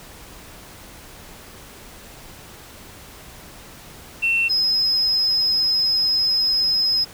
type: tone pair in turn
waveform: sine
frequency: 2700 / 5097 Hz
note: E7 / D#8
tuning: +41 / +41 cents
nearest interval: major seventh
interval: 1100 cents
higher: second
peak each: -15 dBFS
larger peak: neither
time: 4.22-4.49 / 4.49-7.05 s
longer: second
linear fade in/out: 20 ms
effects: tanh soft clip ceiling -13 dBFS + pink hiss -42 dBFS RMS until 7.13 s

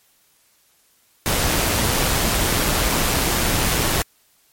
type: noise with amplitude modulation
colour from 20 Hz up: pink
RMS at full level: -18 dBFS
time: 1.26-4.02 s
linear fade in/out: 0 ms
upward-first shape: sine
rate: 122 Hz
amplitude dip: 30%
effects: white hiss -59 dBFS RMS until 4.52 s + MP3 64 kbps

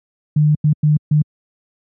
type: tone bursts at uneven times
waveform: sine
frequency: 150.7 Hz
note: D3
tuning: 45 cents sharp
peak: -9 dBFS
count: 4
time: 0.36-0.55 / 0.64-0.73 / 0.83-0.97 / 1.11-1.22 s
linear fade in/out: 5 ms
effects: high-pass 100 Hz 12 dB/octave

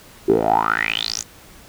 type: tone with band-pass filter sweep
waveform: 10% pulse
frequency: 55 Hz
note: A1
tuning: in tune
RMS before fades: -19 dBFS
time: 0.28-1.23 s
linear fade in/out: 10 ms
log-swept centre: 360 to 7000 Hz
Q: 9.4
effects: pink hiss -45 dBFS RMS until 1.68 s

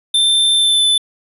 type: tone with pitch glide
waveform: square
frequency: 3564 to 3513 Hz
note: A7 to A7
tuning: +22 to -3 cents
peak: -11 dBFS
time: 0.14-0.98 s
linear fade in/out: 5 ms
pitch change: -25 cents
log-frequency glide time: 0.54-0.85 s
effects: resampled to 32000 Hz

